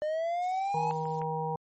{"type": "linear sweep", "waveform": "triangle", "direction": "up", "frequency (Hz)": [600, 858], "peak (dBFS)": -26, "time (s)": [0.02, 0.91], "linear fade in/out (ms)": 0}
{"type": "noise", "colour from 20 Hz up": "violet", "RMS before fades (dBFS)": -46, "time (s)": [0.42, 1.2], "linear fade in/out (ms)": 5}
{"type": "harmonic tone", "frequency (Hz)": 158.3, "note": "D#3", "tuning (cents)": 30, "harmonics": [1, 3, 5, 6], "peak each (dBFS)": [-35, -35, -35, -35], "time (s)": [0.74, 1.56], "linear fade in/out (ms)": 5}
{"type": "clicks", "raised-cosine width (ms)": 0.5, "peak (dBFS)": [-34, -28], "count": 2, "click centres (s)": [1.055, 1.217]}
{"effects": ["MP3 32 kbps"]}